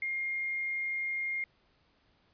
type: tone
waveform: sine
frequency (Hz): 2126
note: C7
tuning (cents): +27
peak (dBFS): -31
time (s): 0.02-1.44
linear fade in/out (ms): 2
effects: pink hiss -69 dBFS RMS until 2.33 s + resampled to 11025 Hz